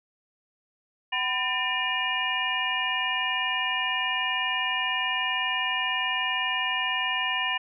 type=tone cluster; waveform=sine; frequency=759 / 1000 / 1797 / 2403 / 2858 Hz; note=F#5 / B5 / A6 / D7 / F7; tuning=+44 / +21 / +36 / +39 / +39 cents; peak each=-35 / -32 / -30 / -31 / -29 dBFS; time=1.12-7.58 s; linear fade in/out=10 ms; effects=none